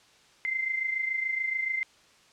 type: tone pair together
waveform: sine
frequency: 2077 / 2104 Hz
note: C7 / C7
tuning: -13 / +9 cents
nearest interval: unison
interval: 22 cents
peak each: -28 / -34 dBFS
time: 0.45-1.83 s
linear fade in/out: 0 ms
effects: white hiss -59 dBFS RMS until 2.32 s + low-pass 6000 Hz 12 dB/octave